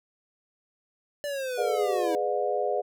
square linear sweep, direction down, 587.3 to 317.6 Hz, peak -30 dBFS, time 1.24-2.15 s, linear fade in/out 0 ms
sine chord, G# diminished seventh, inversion none, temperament just, 415.3 / 498.4 / 598 / 717.6 Hz, G#4 / B4 / D5 / F5, 0 / +16 / +31 / +47 cents, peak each -30 dBFS, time 1.57-2.82 s, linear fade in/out 20 ms
effects none

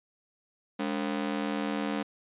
sawtooth ring-modulated tone, 248.1 Hz, B3, 8 cents sharp, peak -22 dBFS, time 0.79-2.03 s, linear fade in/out 10 ms, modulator 39.9 Hz, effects resampled to 8000 Hz

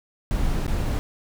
brown noise with dropouts, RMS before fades -23 dBFS, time 0.31-0.99 s, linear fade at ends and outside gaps 0 ms, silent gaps 0.665-0.679 s, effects none

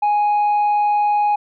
sine tone, 830.6 Hz, G#5, in tune, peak -11 dBFS, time 0.02-1.36 s, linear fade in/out 10 ms, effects tanh soft clip ceiling -13 dBFS

